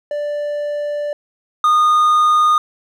triangle tone pair in turn, 587.3 / 1227.3 Hz, D5 / D#6, 0 / -24 cents, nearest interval octave + minor second, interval 1276 cents, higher second, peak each -17 / -8 dBFS, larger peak second, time 0.11-1.13 / 1.64-2.58 s, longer first, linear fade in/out 2 ms, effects none

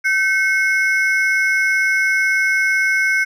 triangle ring-modulated tone, 1858 Hz, A#6, 6 cents flat, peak -9 dBFS, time 0.04-3.25 s, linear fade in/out 20 ms, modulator 319 Hz, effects none

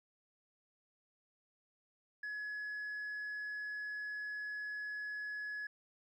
sine tone, 1692 Hz, G#6, 32 cents sharp, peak -37 dBFS, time 2.23-5.67 s, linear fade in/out 5 ms, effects tanh soft clip ceiling -38 dBFS + 13-bit

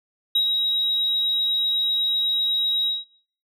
sine tone with ADSR envelope, 3823 Hz, A#7, 43 cents sharp, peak -13 dBFS, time 0.35-3.05 s, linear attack 7 ms, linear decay 86 ms, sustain -5 dB, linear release 180 ms, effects noise-tail reverb RT60 0.5 s tail -20 dB re dry + tanh soft clip ceiling -15 dBFS

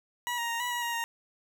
20% pulse tone with pitch steps, 968 / 938 / 931 / 977 / 962 / 943 / 930 Hz, B5 / A#5 / A#5 / B5 / B5 / A#5 / A#5, -35 / +11 / -2 / -19 / -46 / +20 / -4 cents, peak -25 dBFS, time 0.27-1.04 s, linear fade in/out 0 ms, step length 110 ms, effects none

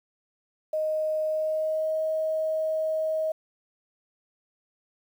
sine tone with pitch glide, 622.3 to 631 Hz, D#5 to D#5, 0 to +24 cents, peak -24 dBFS, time 0.73-3.32 s, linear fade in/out 5 ms, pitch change +24 cents, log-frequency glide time 1.25-2.02 s, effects 9-bit

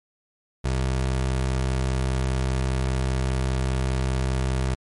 25% pulse tone, 65 Hz, C2, 11 cents flat, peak -18 dBFS, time 0.64-4.75 s, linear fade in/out 10 ms, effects MP3 48 kbps

